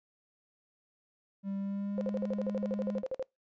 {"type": "tone with pitch glide", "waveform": "triangle", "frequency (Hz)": [196.7, 204.5], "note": ["G3", "G#3"], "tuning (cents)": [6, -26], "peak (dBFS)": -31, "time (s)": [1.43, 3.03], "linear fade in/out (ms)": 50, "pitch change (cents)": 68, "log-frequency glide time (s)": [1.57, 2.14]}
{"type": "tone bursts", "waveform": "sine", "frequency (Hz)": 523.3, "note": "C5", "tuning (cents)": 0, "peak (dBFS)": -31, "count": 16, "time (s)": [1.98, 3.226], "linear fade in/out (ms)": 0, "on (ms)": 31, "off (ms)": 50}
{"effects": ["noise-tail reverb RT60 0.2 s tail -25 dB re dry", "resampled to 16000 Hz"]}